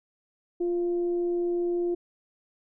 sine tone with frequency modulation, 349.2 Hz, F4, in tune, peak -24 dBFS, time 0.6-1.95 s, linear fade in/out 10 ms, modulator 342 Hz, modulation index 0.21, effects none

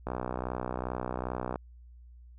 click train, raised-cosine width 1 ms, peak -19 dBFS, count 94, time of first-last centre 0.07-1.558 s, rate 62.5 Hz, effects added 60 Hz sine -49 dBFS peak until 2.38 s

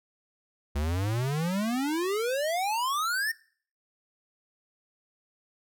square exponential sweep, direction up, 69.3 to 1855 Hz, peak -27 dBFS, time 0.75-3.32 s, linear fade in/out 10 ms, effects noise-tail reverb RT60 0.5 s tail -22 dB re dry

